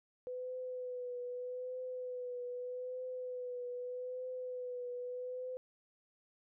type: tone with vibrato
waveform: sine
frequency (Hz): 499.6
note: B4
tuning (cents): +20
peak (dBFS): -39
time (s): 0.27-5.57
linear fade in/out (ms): 0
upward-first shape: triangle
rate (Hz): 0.81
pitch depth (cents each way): 34
effects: none